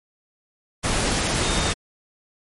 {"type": "tone in noise", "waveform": "sine", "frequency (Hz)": 3674, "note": "A#7", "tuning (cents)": -26, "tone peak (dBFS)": -31, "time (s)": [1.42, 1.73], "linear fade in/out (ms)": 20, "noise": "pink", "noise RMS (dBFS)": -22, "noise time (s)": [0.83, 1.74], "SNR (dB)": -12, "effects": ["MP3 48 kbps"]}